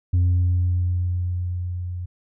sine tone with level ramp, 89.2 Hz, F2, 37 cents sharp, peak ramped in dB -12 to -27 dBFS, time 0.13-2.06 s, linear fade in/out 10 ms, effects tanh soft clip ceiling -14 dBFS

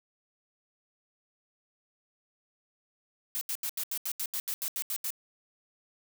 blue noise bursts, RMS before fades -33 dBFS, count 13, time 3.35-5.104 s, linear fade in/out 0 ms, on 62 ms, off 79 ms, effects none

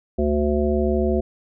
harmonic tone with a mistuned harmonic, 73.9 Hz, D2, 11 cents sharp, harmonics 1 / 3 / 5 / 7 / 9, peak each -23 / -23 / -22 / -27 / -27 dBFS, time 0.18-1.21 s, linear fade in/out 10 ms, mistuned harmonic 1, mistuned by -67 cents, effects none

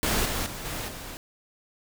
pink noise with level steps, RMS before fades -25 / -29 / -37 / -33 / -39 dBFS, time 0.03-1.17 s, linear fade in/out 0 ms, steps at 0.25 / 0.46 / 0.65 / 0.88 s, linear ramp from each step 5 ms, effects none

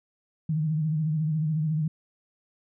sine tone with vibrato, 155.56 Hz, D#3, in tune, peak -23 dBFS, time 0.49-1.88 s, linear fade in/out 5 ms, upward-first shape sine, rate 14 Hz, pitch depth 68 cents each way, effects none

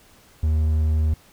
triangle tone, 77.78 Hz, D#2, in tune, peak -15 dBFS, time 0.43-1.14 s, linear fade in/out 5 ms, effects pink hiss -53 dBFS RMS until 1.32 s

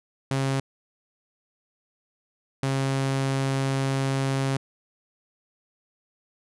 sawtooth tone pair in turn, 135.2 / 135.2 Hz, C#3 / C#3, -43 / -43 cents, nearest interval unison, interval 0 cents, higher neither, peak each -19 / -19 dBFS, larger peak neither, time 0.31-0.6 / 2.63-4.57 s, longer second, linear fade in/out 2 ms, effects resampled to 24000 Hz

